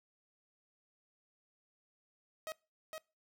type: tone with echo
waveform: sawtooth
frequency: 632 Hz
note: D#5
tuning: 27 cents sharp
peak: -36 dBFS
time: 2.47-2.52 s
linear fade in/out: 0 ms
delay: 460 ms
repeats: 1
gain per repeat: -3 dB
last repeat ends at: 2.98 s
effects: noise-tail reverb RT60 0.3 s tail -23 dB re dry